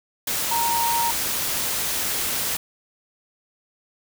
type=tone in noise; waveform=sine; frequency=932.3 Hz; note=A#5; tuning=in tune; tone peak=-21 dBFS; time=0.51-1.11 s; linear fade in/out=5 ms; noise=white; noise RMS=-25 dBFS; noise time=0.27-2.57 s; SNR=+1 dB; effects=none